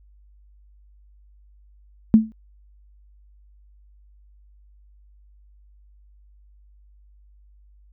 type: tone with exponential decay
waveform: sine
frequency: 220 Hz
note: A3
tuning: in tune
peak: -5 dBFS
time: 2.14-2.32 s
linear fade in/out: 0 ms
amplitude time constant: 39 ms
effects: added 50 Hz sine -50 dBFS peak until 7.92 s